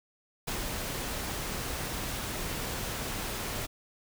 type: noise with ADSR envelope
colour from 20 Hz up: pink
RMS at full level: -33 dBFS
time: 0.47-3.67 s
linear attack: 10 ms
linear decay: 130 ms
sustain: -2 dB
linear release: 21 ms
effects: none